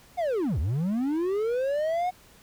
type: linear two-way sweep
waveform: triangle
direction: down then up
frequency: 740 to 65.41 to 740 Hz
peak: -22 dBFS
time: 0.17-2.11 s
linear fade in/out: 20 ms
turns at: 0.59 s
effects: pink hiss -55 dBFS RMS until 2.42 s